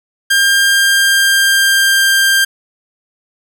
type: tone with pitch glide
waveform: sawtooth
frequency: 1600 to 1588.9 Hz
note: G6 to G6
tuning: +35 to +23 cents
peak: -5 dBFS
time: 0.3-2.45 s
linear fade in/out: 10 ms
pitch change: -12 cents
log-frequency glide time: 0.66-2.07 s
effects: none